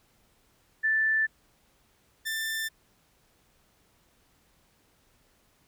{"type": "tone pair in turn", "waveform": ["sine", "sawtooth"], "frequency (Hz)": [1762, 1778.4], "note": ["A6", "A6"], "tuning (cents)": [2, 18], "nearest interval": "unison", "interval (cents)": 16, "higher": "second", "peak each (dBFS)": [-22, -26], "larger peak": "first", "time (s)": [[0.83, 1.27], [2.25, 2.69]], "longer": "neither", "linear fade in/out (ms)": 20, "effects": ["pink hiss -66 dBFS RMS until 5.67 s"]}